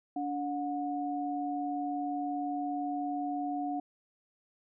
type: tone pair together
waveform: sine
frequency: 288.3 / 725.5 Hz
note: D4 / F#5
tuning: -32 / -34 cents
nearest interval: octave + major third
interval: 1598 cents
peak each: -34 / -34 dBFS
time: 0.16-3.8 s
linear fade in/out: 5 ms
effects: none